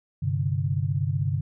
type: chord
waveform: sine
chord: G suspended fourth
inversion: none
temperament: equal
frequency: 98 / 130.81 / 146.83 Hz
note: G2 / C3 / D3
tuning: 0 / 0 / 0 cents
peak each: -27 dBFS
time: 0.22-1.41 s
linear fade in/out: 10 ms
effects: none